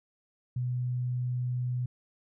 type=tone; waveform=sine; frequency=124.4 Hz; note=B2; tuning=13 cents sharp; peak=-28 dBFS; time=0.56-1.86 s; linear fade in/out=5 ms; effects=none